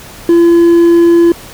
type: tone with hard clipping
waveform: triangle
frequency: 340 Hz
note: F4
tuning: 46 cents flat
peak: -4 dBFS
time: 0.29-1.32 s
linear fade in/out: 2 ms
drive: 5 dB
effects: pink hiss -32 dBFS RMS until 1.53 s